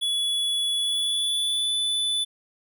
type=tone with pitch glide; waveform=square; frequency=3400 to 3488 Hz; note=G#7 to A7; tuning=+40 to -16 cents; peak=-23 dBFS; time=0.01-2.25 s; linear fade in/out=20 ms; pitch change=+44 cents; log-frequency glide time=0.75-1.75 s; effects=none